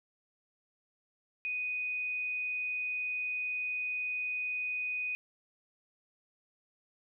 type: tone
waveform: sine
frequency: 2489 Hz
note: D#7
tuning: in tune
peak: -32 dBFS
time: 1.45-5.15 s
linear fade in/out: 0 ms
effects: none